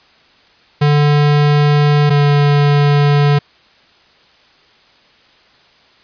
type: tone pair in turn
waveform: square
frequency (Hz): 146.83 / 144.81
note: D3 / D3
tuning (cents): 0 / -24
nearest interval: unison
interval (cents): 24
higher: first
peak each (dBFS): -9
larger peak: neither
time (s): 0.81-2.1 / 2.1-3.39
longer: neither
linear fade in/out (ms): 10
effects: white hiss -49 dBFS RMS until 6.03 s + resampled to 11025 Hz